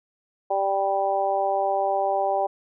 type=harmonic tone; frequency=196 Hz; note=G3; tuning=in tune; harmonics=2 / 3 / 4 / 5; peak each=-30 / -25 / -23 / -33 dBFS; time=0.5-2.47 s; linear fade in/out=10 ms; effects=none